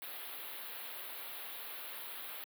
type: band-stop noise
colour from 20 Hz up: white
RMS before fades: -45 dBFS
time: 0.02-2.44 s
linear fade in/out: 0 ms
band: 4100 to 11000 Hz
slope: 48 dB/octave
effects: high-pass 400 Hz 12 dB/octave